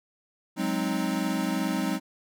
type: chord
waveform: square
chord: Ab dominant seventh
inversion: third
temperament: equal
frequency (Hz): 185 / 207.7 / 261.6 / 311.1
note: Gb3 / Ab3 / C4 / Eb4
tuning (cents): 0 / 0 / 0 / 0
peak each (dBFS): -32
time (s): 0.56-2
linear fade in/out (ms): 50
effects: none